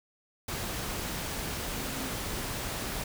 sine tone in noise, 263.3 Hz, C4, 11 cents sharp, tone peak -41 dBFS, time 1.76-2.09 s, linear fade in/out 5 ms, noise pink, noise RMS -35 dBFS, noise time 0.48-3.04 s, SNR -9 dB, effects none

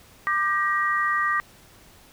sine tone cluster, 1189 / 1572 / 1897 Hz, D6 / G6 / A#6, +21 / +4 / +30 cents, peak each -23 / -31 / -24 dBFS, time 0.27-1.4 s, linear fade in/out 0 ms, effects pink hiss -52 dBFS RMS until 2.12 s

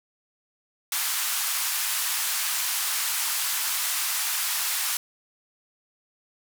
white band-pass noise, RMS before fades -27 dBFS, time 0.92-4.97 s, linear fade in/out 2 ms, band 890 to 16000 Hz, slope 24 dB/octave, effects none

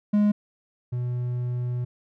triangle tone pair in turn, 207.7 / 122.98 Hz, G#3 / B2, 0 / -7 cents, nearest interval major sixth, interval 907 cents, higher first, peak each -15 / -23 dBFS, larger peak first, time 0.13-0.32 / 0.92-1.85 s, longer second, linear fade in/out 10 ms, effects none

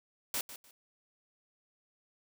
white noise with echo, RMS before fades -34 dBFS, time 0.34-0.41 s, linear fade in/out 2 ms, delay 150 ms, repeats 2, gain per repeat -13 dB, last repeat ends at 0.71 s, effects none

